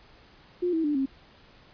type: tone with pitch steps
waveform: sine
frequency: 355.4 / 324 / 295.4 / 269.3 Hz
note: F4 / E4 / D4 / C#4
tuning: +30 / -30 / +10 / -50 cents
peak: -23 dBFS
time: 0.62-1.06 s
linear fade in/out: 10 ms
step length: 110 ms
effects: pink hiss -55 dBFS RMS until 1.73 s + resampled to 11025 Hz